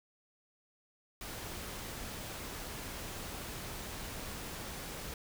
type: noise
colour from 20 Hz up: pink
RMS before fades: -43 dBFS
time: 1.21-5.14 s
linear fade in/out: 2 ms
effects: none